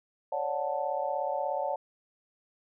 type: chord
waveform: sine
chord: D major seventh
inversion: third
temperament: just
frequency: 550.6 / 587.3 / 734.2 / 881 Hz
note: C#5 / D5 / F#5 / A5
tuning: -12 / 0 / -14 / +2 cents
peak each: -34 dBFS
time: 0.32-1.76 s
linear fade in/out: 5 ms
effects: none